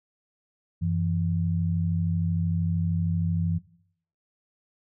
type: tone pair together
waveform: sine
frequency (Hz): 93.39 / 166.4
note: F#2 / E3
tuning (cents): +17 / +17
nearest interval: minor seventh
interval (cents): 1000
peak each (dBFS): -26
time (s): 0.81-3.59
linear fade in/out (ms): 20
effects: noise-tail reverb RT60 0.6 s tail -17 dB re dry